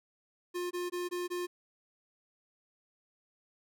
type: tone bursts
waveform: square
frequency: 354.8 Hz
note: F4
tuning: 27 cents sharp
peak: -34 dBFS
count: 5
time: 0.54-1.47 s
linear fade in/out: 20 ms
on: 170 ms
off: 20 ms
effects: none